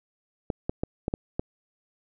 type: clicks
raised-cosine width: 2 ms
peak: -13 dBFS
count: 6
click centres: 0.502 / 0.695 / 0.835 / 1.081 / 1.139 / 1.395 s
effects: none